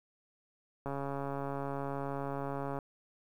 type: click train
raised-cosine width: 1 ms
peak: -24 dBFS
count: 269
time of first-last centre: 0.86-2.788 s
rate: 139 Hz
effects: 10-bit